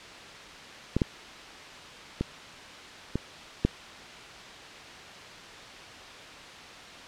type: clicks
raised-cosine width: 3 ms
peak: -11 / -10 / -14 / -14 / -8 dBFS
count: 5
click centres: 0.966 / 1.018 / 2.21 / 3.156 / 3.65 s
effects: white hiss -44 dBFS RMS until 7.07 s + low-pass 4000 Hz 12 dB/octave

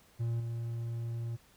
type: tone with level steps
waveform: triangle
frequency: 116.54 Hz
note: A#2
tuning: in tune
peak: -28 / -32 dBFS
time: 0.19-1.37 s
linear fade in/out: 20 ms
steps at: 0.4 s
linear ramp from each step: 2 ms
effects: pink hiss -63 dBFS RMS until 1.56 s

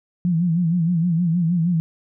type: tone with vibrato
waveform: sine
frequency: 170.4 Hz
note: F3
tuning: 42 cents flat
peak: -16 dBFS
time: 0.25-1.8 s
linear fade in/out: 0 ms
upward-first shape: sine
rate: 6.4 Hz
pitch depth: 100 cents each way
effects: none

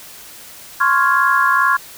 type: chord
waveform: sine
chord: Db major seventh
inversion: third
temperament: equal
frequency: 1046.5 / 1108.7 / 1396.9 / 1661.2 Hz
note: C6 / Db6 / F6 / Ab6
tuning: 0 / 0 / 0 / 0 cents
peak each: -17 dBFS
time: 0.8-1.77 s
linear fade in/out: 10 ms
effects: white hiss -38 dBFS RMS until 1.97 s

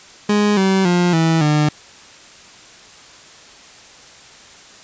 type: tone with pitch steps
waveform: 30% pulse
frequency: 207.7 / 191.57 / 176.68 / 162.96 / 150.3 Hz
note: G#3 / G3 / F3 / E3 / D3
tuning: 0 / -40 / +20 / -20 / +40 cents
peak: -10 dBFS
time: 0.29-1.69 s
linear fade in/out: 5 ms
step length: 280 ms
effects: white hiss -42 dBFS RMS until 4.83 s + resampled to 16000 Hz

